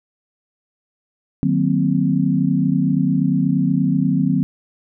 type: chord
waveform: sine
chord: C half-diminished seventh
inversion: first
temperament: equal with one note detuned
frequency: 152.63 / 185 / 233.1 / 261.6 Hz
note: Eb3 / Gb3 / Bb3 / C4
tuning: -33 / 0 / 0 / 0 cents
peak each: -20 / -19 / -23 / -19 dBFS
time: 1.43-4.43 s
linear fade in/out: 0 ms
effects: none